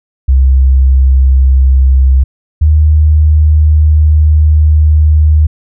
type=tone pair in turn; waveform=sine; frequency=66 / 76.58 Hz; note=C2 / D#2; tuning=+16 / -27 cents; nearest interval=minor third; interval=257 cents; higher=second; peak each=-3 dBFS; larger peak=neither; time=0.28-2.24 / 2.61-5.47 s; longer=second; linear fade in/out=10 ms; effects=none